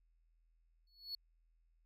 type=tone with exponential growth; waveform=triangle; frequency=4393 Hz; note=C#8; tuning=16 cents flat; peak=-37 dBFS; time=0.87-1.15 s; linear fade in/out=2 ms; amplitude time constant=60 ms; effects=added 41 Hz sine -70 dBFS peak until 1.85 s